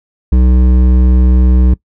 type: tone with hard clipping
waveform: sine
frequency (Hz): 62.6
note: B1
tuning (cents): +24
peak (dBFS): -7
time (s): 0.32-1.74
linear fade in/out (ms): 5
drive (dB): 11
effects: noise-tail reverb RT60 0.1 s tail -21 dB re dry